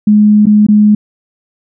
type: tone with dropouts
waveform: sine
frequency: 210 Hz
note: G#3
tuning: 19 cents sharp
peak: -3 dBFS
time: 0.07-0.95 s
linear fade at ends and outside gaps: 5 ms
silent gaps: 0.457-0.467 / 0.667-0.685 s
effects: none